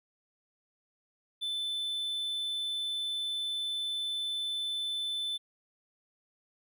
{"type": "tone", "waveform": "triangle", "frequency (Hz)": 3520, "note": "A7", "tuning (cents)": 0, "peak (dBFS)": -30, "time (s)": [1.41, 5.38], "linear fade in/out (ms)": 20, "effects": []}